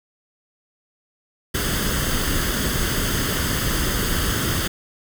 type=noise with comb filter; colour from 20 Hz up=pink; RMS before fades=-22 dBFS; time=1.54-4.68 s; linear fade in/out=10 ms; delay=0.62 ms; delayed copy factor=+0.6; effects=none